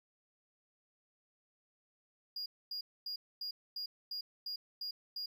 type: tone bursts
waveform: triangle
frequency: 4847 Hz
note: D#8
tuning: 46 cents flat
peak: -37 dBFS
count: 9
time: 2.36-5.26 s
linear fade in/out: 5 ms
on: 100 ms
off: 250 ms
effects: none